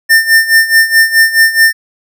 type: tone with tremolo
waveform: square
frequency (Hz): 1800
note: A6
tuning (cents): +39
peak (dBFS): -3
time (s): 0.09-1.73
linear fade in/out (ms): 20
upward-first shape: sine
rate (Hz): 4.7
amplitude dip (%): 80
effects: none